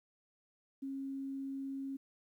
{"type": "tone", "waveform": "sine", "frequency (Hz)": 271.6, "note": "C#4", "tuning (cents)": -35, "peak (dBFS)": -38, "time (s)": [0.82, 1.97], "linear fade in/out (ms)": 10, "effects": ["12-bit"]}